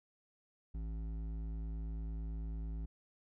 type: tone with hard clipping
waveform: triangle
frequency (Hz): 54.5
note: A1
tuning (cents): -16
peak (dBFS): -40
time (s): 0.74-2.86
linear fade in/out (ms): 10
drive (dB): 14
effects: none